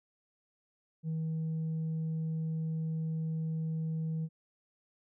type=tone with tanh clipping; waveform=sine; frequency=160 Hz; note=D#3; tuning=49 cents sharp; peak=-32 dBFS; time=1.03-4.29 s; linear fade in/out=50 ms; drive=1 dB; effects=none